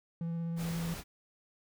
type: tone with vibrato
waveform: triangle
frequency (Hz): 167.3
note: E3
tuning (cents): +26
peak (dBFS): -31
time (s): 0.21-0.94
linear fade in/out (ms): 2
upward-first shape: sine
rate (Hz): 16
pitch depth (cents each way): 11
type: noise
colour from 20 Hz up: pink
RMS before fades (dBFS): -43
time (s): 0.56-1.04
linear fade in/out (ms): 50
effects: none